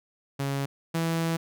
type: tone pair in turn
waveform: sawtooth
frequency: 138.59 / 164.81 Hz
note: C#3 / E3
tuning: 0 / 0 cents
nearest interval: minor third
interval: 300 cents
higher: second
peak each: -23 / -21 dBFS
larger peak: second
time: 0.39-0.66 / 0.94-1.37 s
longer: second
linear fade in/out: 10 ms
effects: none